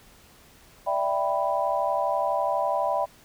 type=chord; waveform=sine; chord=E minor seventh; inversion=third; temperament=equal; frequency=587.3 / 659.3 / 784 / 987.8 Hz; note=D5 / E5 / G5 / B5; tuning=0 / 0 / 0 / 0 cents; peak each=-28 dBFS; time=0.86-3.06 s; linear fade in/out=20 ms; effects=pink hiss -54 dBFS RMS until 3.24 s